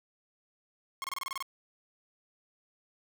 sawtooth tone bursts, 1080 Hz, C#6, 45 cents flat, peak -30 dBFS, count 9, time 1.02-1.425 s, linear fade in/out 0 ms, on 21 ms, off 27 ms, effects none

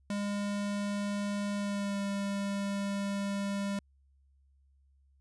square tone with pitch glide, 203.2 to 199.59 Hz, G#3 to G3, -38 to +31 cents, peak -32 dBFS, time 0.1-3.79 s, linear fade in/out 2 ms, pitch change -31 cents, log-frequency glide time 1.56-2.01 s, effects added 68 Hz sine -63 dBFS peak until 5.2 s + resampled to 24000 Hz

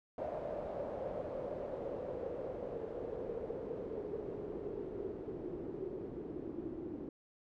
white noise with low-pass filter sweep, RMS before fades -42 dBFS, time 0.18-7.09 s, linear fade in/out 2 ms, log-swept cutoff 610 to 330 Hz, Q 5.2, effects none

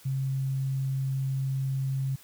sine tone, 134.2 Hz, C3, 44 cents sharp, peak -26 dBFS, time 0.05-2.16 s, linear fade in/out 10 ms, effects white hiss -54 dBFS RMS until 2.23 s

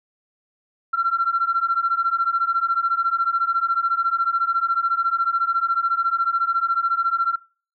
sine beating tone pair, 1354 / 1368 Hz, E6 / F6, +46 / -36 cents, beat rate 14 Hz, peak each -21 / -20 dBFS, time 0.93-7.36 s, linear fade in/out 10 ms, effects noise-tail reverb RT60 0.4 s tail -24 dB re dry + tanh soft clip ceiling -11 dBFS

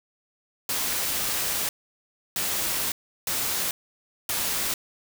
white noise bursts at uneven times, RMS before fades -27 dBFS, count 4, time 0.69-1.69 / 2.36-2.92 / 3.27-3.71 / 4.29-4.74 s, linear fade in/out 2 ms, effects none

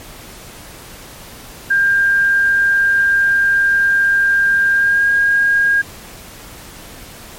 sine tone with pitch glide, 1599 to 1625.1 Hz, G6 to G#6, +34 to -38 cents, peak -10 dBFS, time 1.7-5.82 s, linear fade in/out 10 ms, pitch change +28 cents, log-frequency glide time 4.72-5.06 s, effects pink hiss -36 dBFS RMS until 7.38 s + MP3 64 kbps

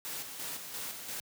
white noise with tremolo, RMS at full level -39 dBFS, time 0.05-1.2 s, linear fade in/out 0 ms, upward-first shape square, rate 2.9 Hz, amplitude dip 45%, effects high-pass 100 Hz 12 dB/octave

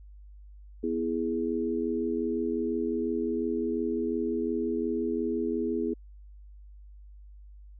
sine chord, E major, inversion second, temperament equal, 246.9 / 329.6 / 415.3 Hz, B3 / E4 / G#4, 0 / 0 / 0 cents, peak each -31 dBFS, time 0.83-5.94 s, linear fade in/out 10 ms, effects added 50 Hz sine -46 dBFS peak until 7.79 s

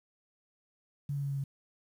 sine tone with pitch steps, 142.4 / 141.25 / 140.12 / 138.99 / 137.87 Hz, C#3 / C#3 / C#3 / C#3 / C#3, +47 / +33 / +19 / +5 / -9 cents, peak -31 dBFS, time 1.09-1.44 s, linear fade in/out 5 ms, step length 70 ms, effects 10-bit

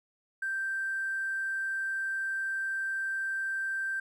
triangle tone with hard clipping, 1568 Hz, G6, in tune, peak -30 dBFS, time 0.42-4 s, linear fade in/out 5 ms, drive 3 dB, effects none

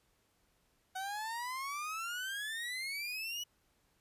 30% pulse exponential sweep, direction up, 745 to 2960 Hz, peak -35 dBFS, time 0.95-3.44 s, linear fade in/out 10 ms, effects pink hiss -74 dBFS RMS until 4 s + resampled to 32000 Hz

